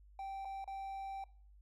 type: tone with dropouts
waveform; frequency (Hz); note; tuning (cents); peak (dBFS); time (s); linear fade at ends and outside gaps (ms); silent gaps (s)
triangle; 780; G5; -9; -39; 0.19-1.24; 2; 0.449-0.453 / 0.643-0.676
effects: noise-tail reverb RT60 0.5 s tail -22 dB re dry + added 50 Hz sine -58 dBFS peak until 1.61 s